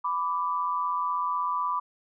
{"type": "tone pair together", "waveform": "sine", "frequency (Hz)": [993.8, 1170], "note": ["B5", "D6"], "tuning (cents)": [11, -7], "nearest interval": "minor third", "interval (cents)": 282, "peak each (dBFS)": -28, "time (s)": [0.04, 1.8], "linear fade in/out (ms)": 10, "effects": []}